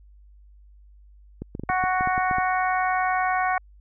clicks, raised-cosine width 3 ms, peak -19 dBFS, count 11, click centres 1.42 / 1.551 / 1.596 / 1.636 / 1.699 / 1.839 / 2.009 / 2.074 / 2.179 / 2.312 / 2.384 s
harmonic tone, 370 Hz, F#4, in tune, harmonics 2 / 3 / 4 / 5 / 6, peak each -23 / -27 / -29 / -31 / -33 dBFS, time 1.69-3.58 s, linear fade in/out 2 ms
effects added 50 Hz sine -48 dBFS peak until 3.8 s

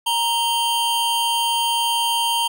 square tone pair together, 932.3 / 3130 Hz, A#5 / G7, 0 / -3 cents, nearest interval octave + major sixth, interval 2097 cents, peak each -21 / -22 dBFS, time 0.06-2.48 s, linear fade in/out 10 ms, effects none

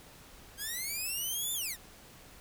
5% pulse linear two-way sweep, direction up then down, 1568 to 3576 to 1696 Hz, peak -25 dBFS, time 0.57-1.77 s, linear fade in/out 50 ms, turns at 1.53 s, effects pink hiss -54 dBFS RMS until 2.4 s

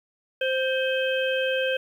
harmonic tone with a mistuned harmonic, 523.3 Hz, C5, in tune, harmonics 1 / 3 / 5 / 6, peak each -24 / -29 / -31 / -32 dBFS, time 0.41-1.77 s, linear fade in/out 5 ms, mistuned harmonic 5, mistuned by -36 cents, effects 9-bit

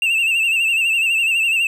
triangle tone with vibrato, 2693 Hz, E7, 36 cents sharp, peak -13 dBFS, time 0.02-1.67 s, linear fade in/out 2 ms, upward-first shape sine, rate 12 Hz, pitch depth 69 cents each way, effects none

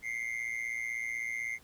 triangle tone with amplitude modulation, 2106 Hz, C7, 11 cents sharp, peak -28 dBFS, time 0.02-1.59 s, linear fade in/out 50 ms, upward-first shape sine, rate 116 Hz, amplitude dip 85%, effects pink hiss -61 dBFS RMS until 1.63 s

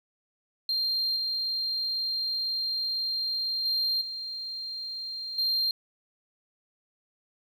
sine tone with level steps, 4186 Hz, C8, in tune, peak -23 / -26 / -22 / -33 / -21 dBFS, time 0.69-5.71 s, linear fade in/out 2 ms, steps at 1.16 / 3.65 / 4.01 / 5.38 s, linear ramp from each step 5 ms, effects tanh soft clip ceiling -23 dBFS + 10-bit

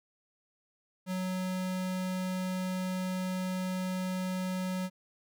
square tone, 185 Hz, F#3, in tune, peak -32 dBFS, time 1.06-4.9 s, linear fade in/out 50 ms, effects none

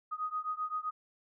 sine beating tone pair, 1244.5 / 1252.2 Hz, D#6 / D#6, 0 / +11 cents, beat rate 7.7 Hz, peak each -36 / -37 dBFS, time 0.11-0.91 s, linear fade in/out 20 ms, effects none

